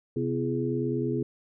sine tone cluster, 131.2 / 249.6 / 339 / 418 Hz, C3 / B3 / E4 / G#4, +5 / +19 / +49 / +11 cents, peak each -31 dBFS, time 0.16-1.23 s, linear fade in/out 5 ms, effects none

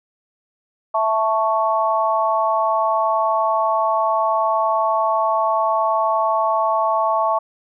sine chord, A major, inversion second, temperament equal, 659.3 / 880 / 1108.7 Hz, E5 / A5 / C#6, 0 / 0 / 0 cents, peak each -20 dBFS, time 0.94-7.39 s, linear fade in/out 10 ms, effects none

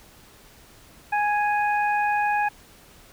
harmonic tone, 830.6 Hz, G#5, in tune, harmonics 1 / 2 / 3, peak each -21 / -27 / -31 dBFS, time 1.12-2.49 s, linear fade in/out 10 ms, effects pink hiss -51 dBFS RMS until 3.12 s

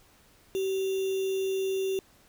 sine tone with sample-and-hold, 383.4 Hz, G4, 38 cents flat, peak -26 dBFS, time 0.55-1.99 s, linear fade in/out 0 ms, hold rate 3150 Hz, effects pink hiss -60 dBFS RMS until 2.28 s

